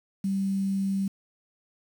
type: tone with quantisation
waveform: sine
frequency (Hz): 194.8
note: G3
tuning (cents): -11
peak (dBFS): -24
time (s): 0.24-1.08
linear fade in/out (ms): 5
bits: 8
effects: none